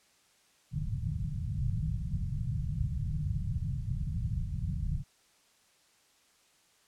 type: low-pass noise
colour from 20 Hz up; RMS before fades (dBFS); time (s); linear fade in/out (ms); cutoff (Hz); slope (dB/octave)
white; -33; 0.71-5.04; 50; 160; 48
effects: white hiss -66 dBFS RMS until 6.87 s + low-pass 9000 Hz 12 dB/octave